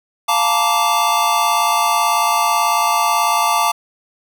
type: chord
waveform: square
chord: Bb major seventh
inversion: second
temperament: just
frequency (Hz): 699.2 / 874.1 / 932.3 / 1165.4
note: F5 / A5 / Bb5 / D6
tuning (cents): +2 / -12 / 0 / -14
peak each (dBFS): -22 / -19 / -22 / -18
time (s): 0.28-3.72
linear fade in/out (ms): 10
effects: none